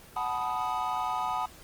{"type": "chord", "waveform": "triangle", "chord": "B dominant seventh", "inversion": "second", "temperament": "equal with one note detuned", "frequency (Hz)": [740, 868.4, 987.8, 1244.5], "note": ["F#5", "A5", "B5", "D#6"], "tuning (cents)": [0, -23, 0, 0], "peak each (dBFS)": -32, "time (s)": [0.16, 1.46], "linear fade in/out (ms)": 5, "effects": ["pink hiss -51 dBFS RMS until 1.63 s", "Opus 24 kbps"]}